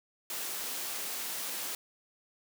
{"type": "high-pass noise", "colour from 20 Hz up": "white", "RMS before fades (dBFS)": -37, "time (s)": [0.3, 1.75], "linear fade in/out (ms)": 2, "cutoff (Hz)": 230, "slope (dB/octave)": 12, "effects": []}